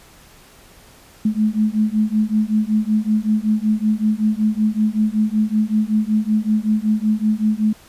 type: beating tone pair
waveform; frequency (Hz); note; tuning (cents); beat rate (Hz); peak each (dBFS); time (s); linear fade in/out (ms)
sine; 212.2 / 217.5; G#3 / A3; +38 / -20; 5.3; -18; 1.25-7.73; 5
effects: pink hiss -47 dBFS RMS until 7.88 s + resampled to 32000 Hz